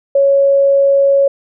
sine tone, 554.4 Hz, C#5, in tune, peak -7 dBFS, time 0.15-1.28 s, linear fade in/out 5 ms, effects none

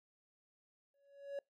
triangle tone with exponential growth, 561 Hz, C#5, 21 cents sharp, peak -35 dBFS, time 0.94-1.39 s, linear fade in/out 2 ms, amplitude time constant 97 ms, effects noise-tail reverb RT60 0.2 s tail -26 dB re dry

